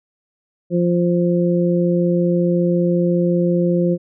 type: harmonic tone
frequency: 174.61 Hz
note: F3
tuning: in tune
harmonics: 1 / 2 / 3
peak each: -16 / -19 / -21 dBFS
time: 0.7-3.98 s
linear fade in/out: 50 ms
effects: none